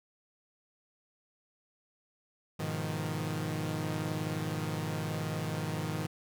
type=chord; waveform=sawtooth; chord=F half-diminished seventh; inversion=first; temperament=equal; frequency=103.83 / 123.47 / 155.56 / 174.61 Hz; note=Ab2 / Cb3 / Eb3 / F3; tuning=0 / 0 / 0 / 0 cents; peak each=-35 / -37 / -31 / -37 dBFS; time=2.59-6.07 s; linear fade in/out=10 ms; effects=none